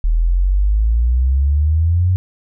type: exponential sweep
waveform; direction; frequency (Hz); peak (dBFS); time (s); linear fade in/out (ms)
sine; up; 38.89 to 93.8; -11; 0.04-2.16; 0
effects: none